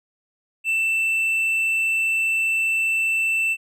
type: tone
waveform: triangle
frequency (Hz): 2665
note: E7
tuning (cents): +18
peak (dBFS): -17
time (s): 0.64-3.57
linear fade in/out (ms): 50
effects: none